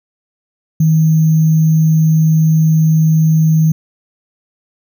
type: tone with sample-and-hold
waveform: sine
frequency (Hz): 158.7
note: D#3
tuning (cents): +35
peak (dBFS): -7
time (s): 0.8-3.72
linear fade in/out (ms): 5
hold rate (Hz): 6300
effects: none